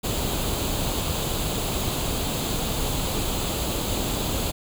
pink noise with comb filter, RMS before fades -26 dBFS, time 0.03-4.52 s, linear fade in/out 20 ms, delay 0.27 ms, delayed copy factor +0.6, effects none

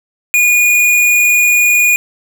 square tone, 2446 Hz, D#7, 30 cents flat, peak -8 dBFS, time 0.34-1.96 s, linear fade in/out 0 ms, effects none

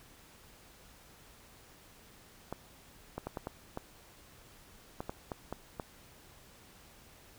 clicks, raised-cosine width 1 ms, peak -23 dBFS, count 11, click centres 2.526 / 3.18 / 3.27 / 3.372 / 3.471 / 3.774 / 5.005 / 5.095 / 5.318 / 5.526 / 5.798 s, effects pink hiss -58 dBFS RMS until 7.38 s

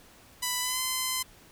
5% pulse tone with pitch glide, 993 to 1028.6 Hz, B5 to C6, +9 to -30 cents, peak -16 dBFS, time 0.42-1.23 s, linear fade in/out 10 ms, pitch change +61 cents, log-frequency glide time 0.6-0.8 s, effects pink hiss -55 dBFS RMS until 1.51 s

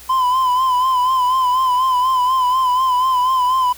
triangle tone with vibrato, 1018 Hz, C6, 48 cents flat, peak -11 dBFS, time 0.09-3.73 s, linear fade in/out 10 ms, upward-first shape sine, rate 4.1 Hz, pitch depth 54 cents each way, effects added 60 Hz sine -46 dBFS peak until 3.77 s + white hiss -40 dBFS RMS until 3.77 s

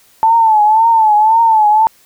sine tone with vibrato, 879 Hz, A5, 2 cents flat, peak -6 dBFS, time 0.23-1.87 s, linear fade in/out 0 ms, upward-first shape triangle, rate 1.9 Hz, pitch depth 97 cents each way, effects white hiss -49 dBFS RMS until 2.05 s

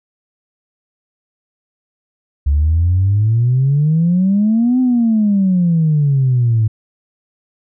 sine exponential two-way sweep, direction up then down, 69.3 to 258.1 to 107.4 Hz, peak -9 dBFS, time 2.46-6.68 s, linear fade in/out 10 ms, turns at 4.8 s, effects tanh soft clip ceiling -6 dBFS

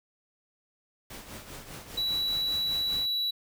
pink noise with tremolo, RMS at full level -41 dBFS, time 1.1-3.06 s, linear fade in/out 5 ms, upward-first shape triangle, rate 5 Hz, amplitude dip 65%
triangle tone, 3926 Hz, B7, 11 cents flat, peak -25 dBFS, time 1.97-3.31 s, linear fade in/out 10 ms
effects none

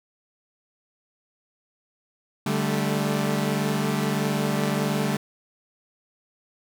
sawtooth chord, D suspended fourth, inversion none, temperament equal with one note detuned, 146.83 / 196 / 217.6 Hz, D3 / G3 / A3, 0 / 0 / -19 cents, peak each -23 dBFS, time 2.46-5.17 s, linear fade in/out 5 ms, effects none

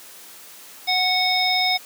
harmonic tone, 738 Hz, F#5, 5 cents flat, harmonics 1 / 3 / 5 / 7, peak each -23 / -23 / -23 / -23 dBFS, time 0.87-1.78 s, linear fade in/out 20 ms, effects white hiss -43 dBFS RMS until 1.85 s + high-pass 200 Hz 12 dB/octave

